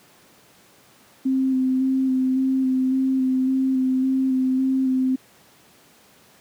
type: tone with vibrato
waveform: sine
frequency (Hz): 261.6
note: C4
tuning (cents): 0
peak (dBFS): -17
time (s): 1.25-5.16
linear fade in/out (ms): 10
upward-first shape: square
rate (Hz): 1.8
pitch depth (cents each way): 15
effects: pink hiss -53 dBFS RMS until 6.4 s + high-pass 150 Hz 12 dB/octave